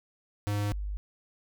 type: tone pair in turn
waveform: square / sine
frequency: 102.9 / 50.36 Hz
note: G#2 / G1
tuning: -16 / +47 cents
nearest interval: octave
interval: 1237 cents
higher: first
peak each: -28 / -31 dBFS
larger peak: first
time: 0.47-0.72 / 0.72-0.97 s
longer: neither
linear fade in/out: 0 ms
effects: none